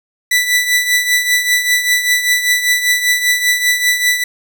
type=tone with tremolo; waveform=sawtooth; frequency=1975.5 Hz; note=B6; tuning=in tune; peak=-5 dBFS; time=0.31-4.24 s; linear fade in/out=5 ms; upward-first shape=triangle; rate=5.1 Hz; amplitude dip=70%; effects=none